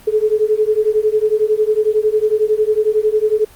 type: beating tone pair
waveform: sine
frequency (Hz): 424.2 / 435.2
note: G#4 / A4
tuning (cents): +37 / -19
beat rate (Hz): 11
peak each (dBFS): -15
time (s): 0.07-3.45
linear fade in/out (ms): 10
effects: pink hiss -44 dBFS RMS until 3.55 s + Opus 32 kbps